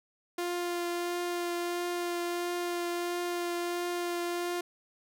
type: tone with vibrato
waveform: sawtooth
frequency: 349.2 Hz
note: F4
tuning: in tune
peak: -27 dBFS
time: 0.38-4.61 s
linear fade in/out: 5 ms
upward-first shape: triangle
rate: 1.5 Hz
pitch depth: 13 cents each way
effects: none